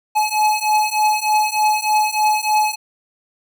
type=beating tone pair; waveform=square; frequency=851 / 854.3 Hz; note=G#5 / G#5; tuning=+42 / +49 cents; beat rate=3.3 Hz; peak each=-19 / -18 dBFS; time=0.15-2.76 s; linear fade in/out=20 ms; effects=none